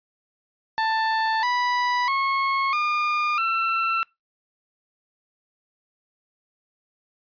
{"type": "tone with pitch steps", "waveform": "30% pulse", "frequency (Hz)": [886, 983.1, 1090.8, 1210.3, 1342.9], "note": ["A5", "B5", "C#6", "D#6", "E6"], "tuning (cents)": [12, -8, -28, -48, 32], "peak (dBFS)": -18, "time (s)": [0.78, 4.03], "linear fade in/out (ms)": 0, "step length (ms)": 650, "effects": ["noise-tail reverb RT60 0.2 s tail -25 dB re dry", "resampled to 11025 Hz"]}